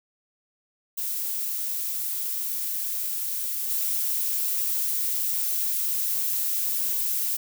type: noise with level steps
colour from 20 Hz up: violet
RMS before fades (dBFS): -29 / -26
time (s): 0.97-7.37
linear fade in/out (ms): 10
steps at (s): 3.69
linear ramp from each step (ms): 20
effects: none